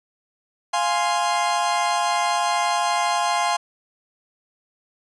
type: chord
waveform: 40% pulse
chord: F minor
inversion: none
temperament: equal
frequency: 698.5 / 830.6 / 1046.5 Hz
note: F5 / Ab5 / C6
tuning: 0 / 0 / 0 cents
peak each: -23 dBFS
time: 0.73-3.57 s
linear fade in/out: 10 ms
effects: resampled to 22050 Hz